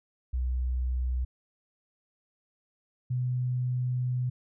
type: tone pair in turn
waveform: sine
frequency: 62.7 / 125.4 Hz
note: B1 / B2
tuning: +27 / +27 cents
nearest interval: octave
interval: 1200 cents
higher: second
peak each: -26 dBFS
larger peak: neither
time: 0.33-1.25 / 3.1-4.3 s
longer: second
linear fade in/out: 10 ms
effects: none